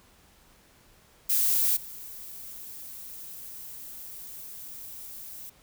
violet noise with level steps, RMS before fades -24 / -42 dBFS, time 1.29-5.5 s, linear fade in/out 10 ms, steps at 1.76 s, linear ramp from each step 10 ms, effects pink hiss -59 dBFS RMS until 5.62 s

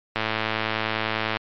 click train, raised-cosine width 0.3 ms, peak -7 dBFS, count 134, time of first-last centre 0.16-1.369 s, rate 110 Hz, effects low-pass 4000 Hz 12 dB/octave + MP3 48 kbps

